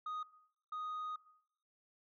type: tone pair in turn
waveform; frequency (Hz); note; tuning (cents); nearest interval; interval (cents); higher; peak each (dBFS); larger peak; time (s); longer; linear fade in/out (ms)
sine; 1244.5 / 1244.5; D#6 / D#6; 0 / 0; unison; 0; neither; -36 / -37; first; 0.06-0.23 / 0.72-1.16; second; 5
effects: noise-tail reverb RT60 0.7 s tail -19 dB re dry + tanh soft clip ceiling -38 dBFS